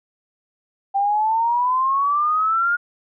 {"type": "exponential sweep", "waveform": "sine", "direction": "up", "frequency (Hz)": [784, 1433], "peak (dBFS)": -16, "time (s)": [0.94, 2.77], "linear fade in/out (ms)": 20, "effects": []}